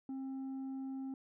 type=tone with tanh clipping; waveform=sine; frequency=266.7 Hz; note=C4; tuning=33 cents sharp; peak=-40 dBFS; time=0.09-1.14 s; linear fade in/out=2 ms; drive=4 dB; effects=none